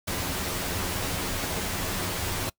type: noise with comb filter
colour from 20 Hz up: pink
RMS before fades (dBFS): -30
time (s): 0.07-2.5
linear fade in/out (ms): 10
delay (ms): 11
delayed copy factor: +0.55
effects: noise-tail reverb RT60 0.1 s tail -23 dB re dry